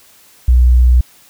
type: tone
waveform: sine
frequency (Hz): 61.6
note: B1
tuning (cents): -4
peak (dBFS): -5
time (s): 0.48-1.01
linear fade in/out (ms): 5
effects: white hiss -46 dBFS RMS until 1.29 s